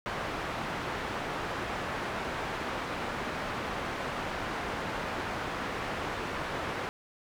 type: low-pass noise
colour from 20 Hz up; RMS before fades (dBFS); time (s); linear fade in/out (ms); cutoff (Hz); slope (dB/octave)
white; -35; 0.06-6.89; 0; 1500; 12
effects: none